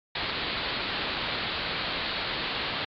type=low-pass noise; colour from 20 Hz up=white; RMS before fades=-31 dBFS; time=0.15-2.85 s; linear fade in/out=5 ms; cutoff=4500 Hz; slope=96 dB/octave; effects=MP3 64 kbps